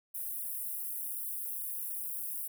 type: high-pass noise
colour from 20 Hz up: white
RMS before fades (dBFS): -38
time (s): 0.14-2.48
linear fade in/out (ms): 10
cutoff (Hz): 9700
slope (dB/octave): 48
effects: none